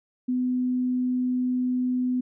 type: tone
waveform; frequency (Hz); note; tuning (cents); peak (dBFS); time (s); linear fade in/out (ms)
sine; 251.4; B3; +31; -22; 0.28-2.21; 10
effects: none